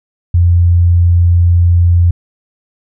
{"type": "tone", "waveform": "sine", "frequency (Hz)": 86.8, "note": "F2", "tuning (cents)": -10, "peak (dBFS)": -5, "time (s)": [0.34, 2.11], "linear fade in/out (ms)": 5, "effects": []}